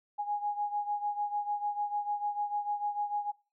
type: beating tone pair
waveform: sine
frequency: 825 / 831.7 Hz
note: G#5 / G#5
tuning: -12 / +2 cents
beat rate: 6.7 Hz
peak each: -32 / -36 dBFS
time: 0.18-3.32 s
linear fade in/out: 20 ms
effects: noise-tail reverb RT60 0.3 s tail -22 dB re dry